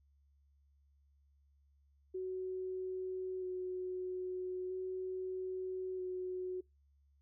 sine tone with vibrato, 370 Hz, F#4, in tune, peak -37 dBFS, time 2.14-6.61 s, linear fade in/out 10 ms, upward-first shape square, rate 0.39 Hz, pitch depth 11 cents each way, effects noise-tail reverb RT60 0.2 s tail -25 dB re dry + added 70 Hz sine -67 dBFS peak until 7.21 s

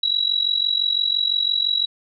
sine tone with amplitude modulation, 3892 Hz, B7, 26 cents flat, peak -14 dBFS, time 0.03-1.86 s, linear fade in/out 5 ms, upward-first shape sine, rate 45.9 Hz, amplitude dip 85%, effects none

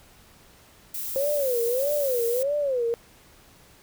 violet noise, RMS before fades -32 dBFS, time 0.94-2.43 s, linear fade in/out 5 ms
sine tone with vibrato, 523.3 Hz, C5, in tune, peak -22 dBFS, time 1.16-2.94 s, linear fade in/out 0 ms, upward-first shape sine, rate 1.6 Hz, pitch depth 210 cents each way
effects pink hiss -54 dBFS RMS until 3.82 s

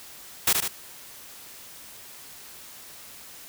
white noise with echo, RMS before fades -20 dBFS, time 0.47-0.53 s, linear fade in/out 5 ms, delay 75 ms, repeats 2, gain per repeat -4 dB, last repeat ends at 0.68 s, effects white hiss -45 dBFS RMS until 3.48 s

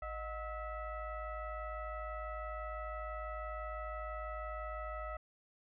sine tone with frequency modulation, 620 Hz, D#5, 6 cents flat, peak -39 dBFS, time 0.02-5.17 s, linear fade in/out 5 ms, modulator 673 Hz, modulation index 1.5, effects none

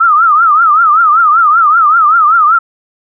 sine tone with vibrato, 1281 Hz, E6, 50 cents flat, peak -4 dBFS, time 0-2.59 s, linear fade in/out 10 ms, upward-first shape triangle, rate 5.2 Hz, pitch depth 170 cents each way, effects none

